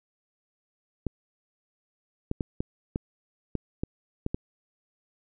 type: clicks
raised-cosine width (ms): 3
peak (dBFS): -15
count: 9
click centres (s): 1.067 / 2.314 / 2.408 / 2.605 / 2.959 / 3.553 / 3.835 / 4.264 / 4.345
effects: none